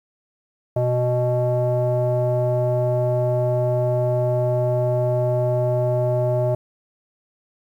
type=tone with low-pass filter; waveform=square; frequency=123.5 Hz; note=B2; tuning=in tune; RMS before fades=-20 dBFS; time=0.76-6.55 s; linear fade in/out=5 ms; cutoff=670 Hz; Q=7.6; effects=9-bit